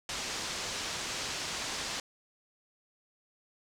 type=low-pass noise; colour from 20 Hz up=white; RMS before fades=-37 dBFS; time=0.09-2 s; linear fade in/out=2 ms; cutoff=6800 Hz; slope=24 dB/octave; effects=none